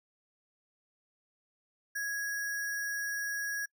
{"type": "tone with sample-and-hold", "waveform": "sine", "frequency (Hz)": 1661.2, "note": "G#6", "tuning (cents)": 0, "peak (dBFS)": -32, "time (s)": [1.95, 3.66], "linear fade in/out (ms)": 10, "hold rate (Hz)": 7350, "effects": ["noise-tail reverb RT60 0.1 s tail -25 dB re dry"]}